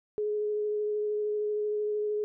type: tone with vibrato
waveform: sine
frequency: 420.7 Hz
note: G#4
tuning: 22 cents sharp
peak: -27 dBFS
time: 0.18-2.24 s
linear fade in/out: 0 ms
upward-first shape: sine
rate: 13 Hz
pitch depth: 12 cents each way
effects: none